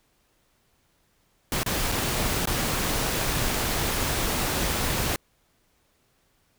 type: noise with dropouts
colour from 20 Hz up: pink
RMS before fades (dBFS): -26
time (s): 1.52-5.16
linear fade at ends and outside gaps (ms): 1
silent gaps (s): 1.632-1.662 / 1.917-1.921 / 2.456-2.473
effects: pink hiss -67 dBFS RMS until 6.58 s

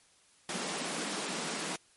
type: high-pass noise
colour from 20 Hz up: pink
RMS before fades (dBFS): -36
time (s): 0.49-1.76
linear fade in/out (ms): 2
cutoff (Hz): 160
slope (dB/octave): 96
effects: white hiss -64 dBFS RMS until 1.96 s + MP3 48 kbps

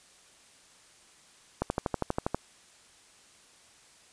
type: click train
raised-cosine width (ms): 1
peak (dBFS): -13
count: 10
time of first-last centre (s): 1.62-2.346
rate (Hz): 12.4
effects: white hiss -58 dBFS RMS until 4.12 s + resampled to 22050 Hz

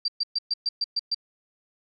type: tone bursts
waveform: sine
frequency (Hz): 4699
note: D8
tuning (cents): 0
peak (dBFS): -22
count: 8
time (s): 0.05-1.146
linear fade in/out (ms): 5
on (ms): 32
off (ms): 120
effects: none

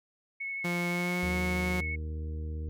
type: tone with vibrato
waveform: sine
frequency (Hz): 2199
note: C#7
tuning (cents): -14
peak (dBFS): -33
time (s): 0.4-1.96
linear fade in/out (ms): 10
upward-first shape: sine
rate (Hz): 12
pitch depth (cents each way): 11
type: tone with pitch glide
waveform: sawtooth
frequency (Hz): 174.61 to 181.08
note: F3 to F#3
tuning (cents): 0 to -37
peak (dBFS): -26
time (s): 0.64-1.81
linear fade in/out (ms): 10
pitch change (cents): +63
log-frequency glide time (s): 0.89-1.35
type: harmonic tone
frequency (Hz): 77.78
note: D#2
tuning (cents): 0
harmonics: 1 / 2 / 3 / 4 / 5 / 6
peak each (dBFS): -33 / -46 / -50 / -49 / -57 / -49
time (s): 1.23-2.69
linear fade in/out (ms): 0
effects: none

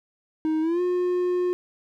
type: tone with pitch glide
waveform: triangle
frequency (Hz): 314.2 to 358.8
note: D#4 to F4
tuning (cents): +17 to +47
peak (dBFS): -19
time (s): 0.45-1.53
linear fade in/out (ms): 0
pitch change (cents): +230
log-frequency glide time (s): 0.61-0.81
effects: none

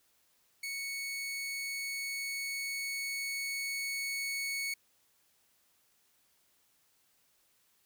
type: tone with level ramp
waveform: sawtooth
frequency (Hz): 2217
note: C#7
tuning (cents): 0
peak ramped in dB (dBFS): -33 to -30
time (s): 0.63-4.74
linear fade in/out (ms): 5
effects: white hiss -71 dBFS RMS until 7.85 s

